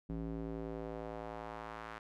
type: tone with band-pass filter sweep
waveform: square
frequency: 55.3 Hz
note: A1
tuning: 9 cents sharp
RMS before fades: -43 dBFS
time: 0.09-1.99 s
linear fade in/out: 10 ms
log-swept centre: 230 to 1400 Hz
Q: 1.4
effects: none